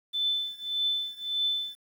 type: tone with tremolo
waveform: sine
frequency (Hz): 3520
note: A7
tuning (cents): 0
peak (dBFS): -23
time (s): 0.13-1.76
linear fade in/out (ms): 20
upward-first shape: triangle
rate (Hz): 1.7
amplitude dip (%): 95
effects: 9-bit